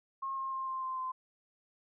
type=tone with pitch steps; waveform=sine; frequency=1077 / 1068.3 / 1059.7 / 1051.2 / 1042.7 / 1034.3 Hz; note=C6 / C6 / C6 / C6 / C6 / C6; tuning=+50 / +36 / +22 / +8 / -6 / -20 cents; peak=-34 dBFS; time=0.22-1.12 s; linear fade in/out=10 ms; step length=150 ms; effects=none